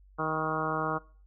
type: harmonic tone with a mistuned harmonic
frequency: 157.1 Hz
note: D#3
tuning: 17 cents sharp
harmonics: 1 / 2 / 3 / 4 / 5 / 6 / 7 / 8 / 9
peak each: -37 / -37 / -36 / -38 / -37 / -39 / -35 / -35 / -38 dBFS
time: 0.18-0.99 s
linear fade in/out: 20 ms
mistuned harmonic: 6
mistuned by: +40 cents
effects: noise-tail reverb RT60 0.4 s tail -21 dB re dry + added 48 Hz sine -54 dBFS peak until 1.26 s